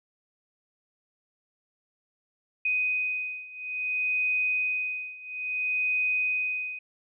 sine beating tone pair, 2500 / 2500.59 Hz, D#7 / D#7, +8 / +8 cents, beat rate 0.59 Hz, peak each -30 / -28 dBFS, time 2.65-6.79 s, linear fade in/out 5 ms, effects none

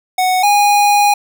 square tone pair in turn, 740 / 820.8 Hz, F#5 / G#5, 0 / -21 cents, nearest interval major second, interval 179 cents, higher second, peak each -12 / -9 dBFS, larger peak second, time 0.18-0.43 / 0.43-1.14 s, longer second, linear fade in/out 5 ms, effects none

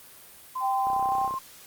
sine tone with pitch glide, 1030 to 1055.9 Hz, C6 to C6, -28 to +15 cents, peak -28 dBFS, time 0.55-1.39 s, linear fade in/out 10 ms, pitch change +43 cents, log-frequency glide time 0.97-1.18 s
sine tone, 784 Hz, G5, in tune, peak -24 dBFS, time 0.6-1.3 s, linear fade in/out 50 ms
click train, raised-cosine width 1 ms, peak -25 dBFS, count 16, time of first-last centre 0.87-1.34 s, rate 31.9 Hz
effects white hiss -49 dBFS RMS until 1.66 s + Opus 32 kbps

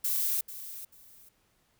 violet noise with echo, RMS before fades -29 dBFS, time 0.04-0.41 s, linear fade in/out 5 ms, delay 440 ms, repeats 2, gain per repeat -13 dB, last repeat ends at 1.29 s, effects pink hiss -70 dBFS RMS until 1.79 s

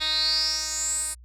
10% pulse tone with band-pass filter sweep, 311.1 Hz, D#4, in tune, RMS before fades -26 dBFS, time 0-1.15 s, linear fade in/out 20 ms, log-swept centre 3500 to 9400 Hz, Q 8.9, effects added 60 Hz sine -45 dBFS peak until 1.24 s

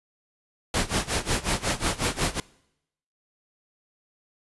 pink noise with tremolo, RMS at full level -23 dBFS, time 0.74-2.4 s, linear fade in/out 2 ms, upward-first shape sine, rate 5.5 Hz, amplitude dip 90%, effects noise-tail reverb RT60 0.8 s tail -22 dB re dry + resampled to 24000 Hz

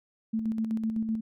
sine tone with tremolo, 221.9 Hz, A3, 15 cents sharp, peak -25 dBFS, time 0.33-1.21 s, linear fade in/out 10 ms, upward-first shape square, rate 7.9 Hz, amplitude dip 45%, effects none

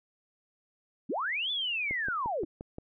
sine linear two-way sweep, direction up then down, 168.7 to 3520 to 284.1 Hz, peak -29 dBFS, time 1.09-2.45 s, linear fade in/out 10 ms, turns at 1.51 s
click train, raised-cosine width 2 ms, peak -26 dBFS, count 6, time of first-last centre 1.91-2.784 s, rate 5.72 Hz
effects none

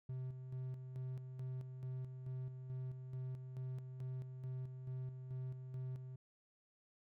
triangle tone with tremolo, 129 Hz, C3, 24 cents flat, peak -39 dBFS, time 0.09-6.16 s, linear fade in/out 5 ms, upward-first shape square, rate 2.3 Hz, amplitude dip 50%, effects none

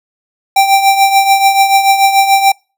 square tone with tremolo, 784 Hz, G5, in tune, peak -4 dBFS, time 0.56-2.52 s, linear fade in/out 5 ms, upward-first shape triangle, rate 6.9 Hz, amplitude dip 70%, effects noise-tail reverb RT60 0.3 s tail -26 dB re dry

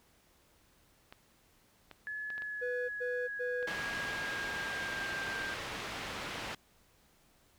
clicks, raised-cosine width 0.3 ms, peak -32 dBFS, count 10, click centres 1.125 / 1.913 / 2.303 / 2.38 / 2.421 / 3.628 / 3.985 / 4.049 / 4.614 / 4.659 s
sine tone with pitch glide, 1708 to 1584.4 Hz, G#6 to G6, +48 to +18 cents, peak -37 dBFS, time 2.07-5.54 s, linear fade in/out 0 ms, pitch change -130 cents, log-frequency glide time 2.3-5.23 s
triangle tone bursts, 493.9 Hz, B4, in tune, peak -32 dBFS, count 3, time 2.61-3.67 s, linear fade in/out 20 ms, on 280 ms, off 110 ms
white low-pass noise, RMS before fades -41 dBFS, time 3.67-6.55 s, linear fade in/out 5 ms, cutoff 2700 Hz, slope 12 dB/octave
effects pink hiss -67 dBFS RMS until 7.58 s

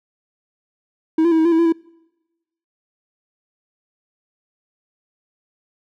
triangle tone with pitch steps, 319.7 / 340.8 / 323.1 / 319.1 / 340.7 / 324.6 / 337 / 328.7 Hz, D#4 / F4 / E4 / D#4 / F4 / E4 / E4 / E4, +47 / -42 / -35 / +44 / -43 / -27 / +38 / -5 cents, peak -10 dBFS, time 1.18-1.724 s, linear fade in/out 5 ms, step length 68 ms, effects noise-tail reverb RT60 1.0 s tail -25 dB re dry

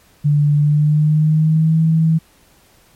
sine tone with pitch glide, 146.83 to 161.05 Hz, D3 to E3, 0 to -40 cents, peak -10 dBFS, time 0.24-2.19 s, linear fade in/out 20 ms, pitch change +160 cents, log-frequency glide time 0.57-1.8 s, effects pink hiss -52 dBFS RMS until 2.95 s + MP3 64 kbps

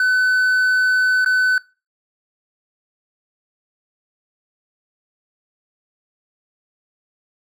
triangle tone with dropouts, 1508 Hz, F#6, 32 cents sharp, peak -12 dBFS, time 0-1.58 s, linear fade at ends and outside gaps 2 ms, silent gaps 1.247-1.26 s, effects noise-tail reverb RT60 0.3 s tail -21 dB re dry

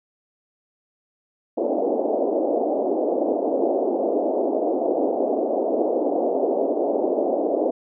white band-pass noise, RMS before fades -22 dBFS, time 1.57-7.71 s, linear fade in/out 10 ms, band 260 to 690 Hz, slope 48 dB/octave, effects none

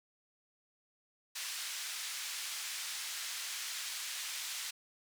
white band-pass noise, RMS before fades -41 dBFS, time 1.35-4.71 s, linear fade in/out 10 ms, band 1600 to 7400 Hz, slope 12 dB/octave, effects none

